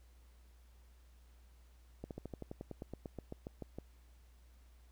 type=slowing click train; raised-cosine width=2 ms; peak=-30 dBFS; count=17; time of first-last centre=2.04-3.786 s; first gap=68 ms; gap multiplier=1.06; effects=added 60 Hz sine -59 dBFS peak until 4.91 s + pink hiss -72 dBFS RMS until 4.91 s